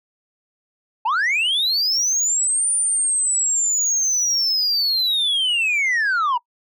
sine linear two-way sweep, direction up then down, 824 to 9320 to 925 Hz, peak -14 dBFS, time 1.05-6.38 s, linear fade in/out 10 ms, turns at 2.72 s, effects noise-tail reverb RT60 0.1 s tail -26 dB re dry + tanh soft clip ceiling -16 dBFS

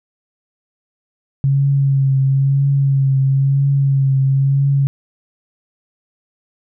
sine tone with vibrato, 136.9 Hz, C#3, 21 cents flat, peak -11 dBFS, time 1.44-4.87 s, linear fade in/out 0 ms, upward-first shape triangle, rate 1 Hz, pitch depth 35 cents each way, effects none

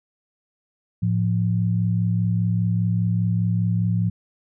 sine tone pair together, 109.63 / 174.61 Hz, A2 / F3, -6 / 0 cents, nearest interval minor sixth, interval 806 cents, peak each -20 / -22 dBFS, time 1.02-4.1 s, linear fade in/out 10 ms, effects none

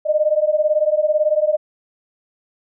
sine beating tone pair, 601 / 619 Hz, D5 / D#5, +40 / -9 cents, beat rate 18 Hz, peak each -17 dBFS, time 0.05-1.57 s, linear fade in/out 20 ms, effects none

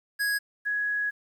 square / sine tone pair in turn, 1661.2 / 1671.8 Hz, G#6 / G#6, 0 / +11 cents, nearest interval unison, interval 11 cents, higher second, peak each -25 dBFS, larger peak neither, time 0.19-0.39 / 0.65-1.11 s, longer second, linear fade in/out 20 ms, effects 10-bit

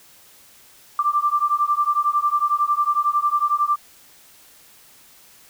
sine beating tone pair, 1174.7 / 1185.7 Hz, D6 / D6, 0 / +16 cents, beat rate 11 Hz, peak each -20 / -20 dBFS, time 0.99-3.76 s, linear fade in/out 2 ms, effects white hiss -50 dBFS RMS until 5.49 s

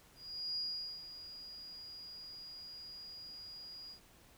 sine tone with ADSR envelope, 4868 Hz, D#8, 39 cents flat, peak -35 dBFS, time 0.15-4 s, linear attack 420 ms, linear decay 440 ms, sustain -12 dB, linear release 93 ms, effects pink hiss -63 dBFS RMS until 4.37 s

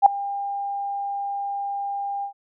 sine tone with ADSR envelope, 801 Hz, G5, 37 cents sharp, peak -5 dBFS, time 0.02-2.33 s, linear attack 41 ms, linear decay 3 ms, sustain -20 dB, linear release 96 ms, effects none

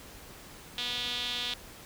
sawtooth tone with band-pass filter, 244 Hz, B3, 21 cents flat, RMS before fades -34 dBFS, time 0.78-1.54 s, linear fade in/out 0 ms, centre 3500 Hz, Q 4.9, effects pink hiss -49 dBFS RMS until 1.85 s

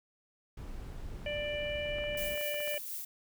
brown noise, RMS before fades -43 dBFS, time 0.57-2.36 s, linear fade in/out 5 ms
harmonic tone, 590 Hz, D5, 8 cents sharp, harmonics 1 / 3 / 4 / 5, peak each -35 / -45 / -40 / -42 dBFS, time 1.26-2.78 s, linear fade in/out 2 ms
clicks, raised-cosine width 0.5 ms, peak -33 dBFS, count 9, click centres 1.985 / 2.04 / 2.15 / 2.376 / 2.412 / 2.543 / 2.604 / 2.676 / 2.742 s
violet noise with tremolo, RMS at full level -39 dBFS, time 2.17-3.05 s, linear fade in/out 5 ms, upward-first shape sine, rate 4.2 Hz, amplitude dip 35%
effects none

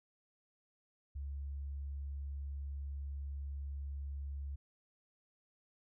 sine tone, 70 Hz, C#2, 18 cents sharp, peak -39 dBFS, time 1.15-4.56 s, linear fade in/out 10 ms, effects none

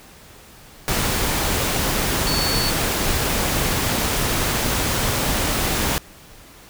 sine tone in noise, 4453 Hz, C#8, 7 cents sharp, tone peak -23 dBFS, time 2.27-2.7 s, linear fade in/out 0 ms, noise pink, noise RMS -21 dBFS, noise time 0.88-5.98 s, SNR -5 dB, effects pink hiss -45 dBFS RMS until 6.69 s

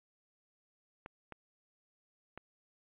clicks, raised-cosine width 0.5 ms, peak -30 dBFS, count 3, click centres 1.061 / 1.323 / 2.376 s, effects resampled to 8000 Hz

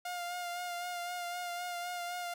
sawtooth tone with vibrato, 706 Hz, F5, 19 cents sharp, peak -33 dBFS, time 0.05-2.34 s, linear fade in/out 5 ms, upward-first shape sine, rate 3.9 Hz, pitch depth 25 cents each way, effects none

